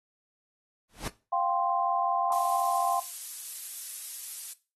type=noise with exponential growth; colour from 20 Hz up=pink; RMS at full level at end=-31 dBFS; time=0.89-1.08 s; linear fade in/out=5 ms; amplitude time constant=41 ms
type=chord; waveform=sine; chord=F suspended second; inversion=none; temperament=equal; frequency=698.5 / 784 / 1046.5 Hz; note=F5 / G5 / C6; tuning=0 / 0 / 0 cents; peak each=-29 dBFS; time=1.32-3 s; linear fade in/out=10 ms
type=noise; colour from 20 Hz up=violet; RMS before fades=-35 dBFS; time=2.32-4.53 s; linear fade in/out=2 ms
effects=noise-tail reverb RT60 0.3 s tail -17 dB re dry + AAC 32 kbps